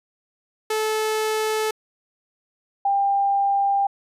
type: tone pair in turn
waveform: sawtooth / sine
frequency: 434.4 / 795.8 Hz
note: A4 / G5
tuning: -22 / +26 cents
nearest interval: minor seventh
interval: 1048 cents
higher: second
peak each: -17 dBFS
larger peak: neither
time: 0.7-1.71 / 2.85-3.87 s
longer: second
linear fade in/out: 5 ms
effects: resampled to 32000 Hz